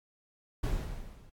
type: noise with level ramp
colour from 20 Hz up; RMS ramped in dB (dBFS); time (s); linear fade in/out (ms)
brown; -28 to -54; 0.63-1.3; 10
effects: AAC 64 kbps